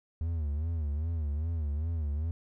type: tone with vibrato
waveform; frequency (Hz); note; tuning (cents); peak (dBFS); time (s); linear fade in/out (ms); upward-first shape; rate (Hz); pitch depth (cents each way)
triangle; 77.78; D#2; 0; -27; 0.21-2.31; 0; sine; 2.5; 140
effects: none

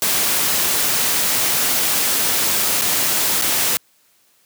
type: noise with dropouts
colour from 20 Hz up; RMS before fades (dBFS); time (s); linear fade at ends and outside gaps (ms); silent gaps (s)
white; -18; 0.02-3.77; 0; 2.813-2.819 / 3.414-3.421
effects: white hiss -58 dBFS RMS until 4.45 s + high-pass 100 Hz 12 dB/octave

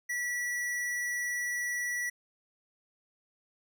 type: tone with hard clipping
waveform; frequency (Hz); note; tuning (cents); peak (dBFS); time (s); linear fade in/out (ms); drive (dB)
sine; 1947; B6; -25; -32; 0.09-2.1; 10; 16
effects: none

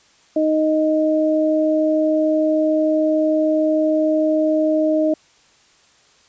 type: tone pair together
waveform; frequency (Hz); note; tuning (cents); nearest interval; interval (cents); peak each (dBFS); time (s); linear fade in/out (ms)
sine; 311.1 / 622.2; D#4 / D#5; 0 / 0; octave; 1200; -17; 0.36-5.14; 5
effects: white hiss -54 dBFS RMS until 6.28 s + resampled to 16000 Hz

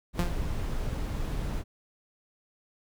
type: noise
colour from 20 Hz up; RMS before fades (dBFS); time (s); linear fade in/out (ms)
brown; -31; 0.13-1.64; 50
type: tone with exponential decay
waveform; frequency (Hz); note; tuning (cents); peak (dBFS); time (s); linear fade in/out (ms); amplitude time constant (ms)
sawtooth; 174.61; F3; 0; -20; 0.19-0.43; 0; 51
effects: none

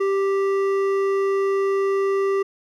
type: tone with hard clipping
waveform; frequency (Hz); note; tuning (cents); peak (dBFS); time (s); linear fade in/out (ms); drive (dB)
sine; 392; G4; 0; -20; 0-2.43; 10; 10
effects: none

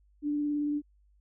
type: tone with vibrato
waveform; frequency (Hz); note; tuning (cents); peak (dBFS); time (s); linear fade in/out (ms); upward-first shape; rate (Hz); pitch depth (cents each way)
sine; 293.7; D4; 0; -27; 0.22-0.82; 50; sine; 18; 13
effects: added 50 Hz sine -61 dBFS peak until 1.2 s

